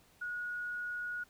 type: tone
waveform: sine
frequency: 1452 Hz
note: F#6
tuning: 33 cents flat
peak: -36 dBFS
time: 0.21-1.24 s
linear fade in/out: 10 ms
effects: pink hiss -65 dBFS RMS until 1.29 s